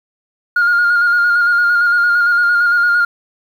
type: tone with vibrato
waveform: sine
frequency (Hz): 1419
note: F6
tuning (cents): +27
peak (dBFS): -8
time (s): 0.56-3.05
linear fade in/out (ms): 5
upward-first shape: square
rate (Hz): 8.8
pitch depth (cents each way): 23
effects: tanh soft clip ceiling -7 dBFS + 7-bit